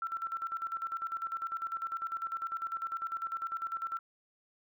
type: tone with tremolo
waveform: sine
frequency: 1344 Hz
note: E6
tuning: 33 cents sharp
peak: -32 dBFS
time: 0.02-3.99 s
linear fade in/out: 2 ms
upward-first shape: square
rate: 10 Hz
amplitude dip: 70%
effects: none